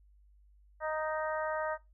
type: harmonic tone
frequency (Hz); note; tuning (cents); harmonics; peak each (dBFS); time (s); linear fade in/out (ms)
311.1; D#4; 0; 2 / 3 / 4 / 5 / 6; -34 / -38 / -40 / -42 / -44; 0.8-1.78; 50
effects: noise-tail reverb RT60 0.2 s tail -19 dB re dry + added 50 Hz sine -59 dBFS peak until 1.93 s